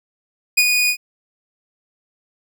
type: tone with ADSR envelope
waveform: sawtooth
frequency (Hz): 2467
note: D#7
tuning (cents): -15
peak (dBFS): -6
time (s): 0.57-0.97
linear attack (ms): 12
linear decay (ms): 53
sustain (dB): -5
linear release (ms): 77
effects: none